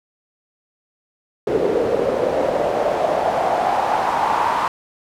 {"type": "noise with band-pass filter sweep", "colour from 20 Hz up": "pink", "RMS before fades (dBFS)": -19, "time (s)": [1.47, 4.68], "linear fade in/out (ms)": 2, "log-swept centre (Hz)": [420, 1000], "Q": 4.3, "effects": []}